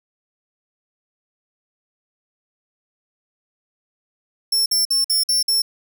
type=tone bursts; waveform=sawtooth; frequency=5400 Hz; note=E8; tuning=41 cents sharp; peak=-13 dBFS; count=6; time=4.52-5.62 s; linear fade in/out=5 ms; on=140 ms; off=52 ms; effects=none